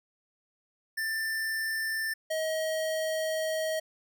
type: tone pair in turn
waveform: square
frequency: 1779 / 633.7 Hz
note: A6 / D#5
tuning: +19 / +32 cents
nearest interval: octave + tritone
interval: 1787 cents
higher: first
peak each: -30 / -29 dBFS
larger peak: second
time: 0.97-2.14 / 2.3-3.8 s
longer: second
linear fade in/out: 10 ms
effects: none